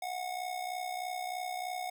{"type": "tone with amplitude modulation", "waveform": "square", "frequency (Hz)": 730, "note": "F#5", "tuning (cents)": -24, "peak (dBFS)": -33, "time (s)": [0.02, 1.9], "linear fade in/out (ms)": 5, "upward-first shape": "sine", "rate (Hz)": 63.2, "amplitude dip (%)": 65, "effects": []}